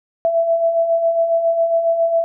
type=beating tone pair; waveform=sine; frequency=660 / 667.3 Hz; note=E5 / E5; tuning=+2 / +21 cents; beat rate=7.3 Hz; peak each=-23 / -14 dBFS; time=0.25-2.24 s; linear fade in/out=0 ms; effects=none